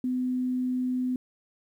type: tone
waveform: sine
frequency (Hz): 252.9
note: B3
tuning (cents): +41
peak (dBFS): -25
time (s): 0.04-1.16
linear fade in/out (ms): 2
effects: 10-bit